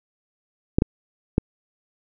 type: clicks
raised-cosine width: 3 ms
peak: -3 dBFS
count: 3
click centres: 0.785 / 0.821 / 1.381 s
effects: none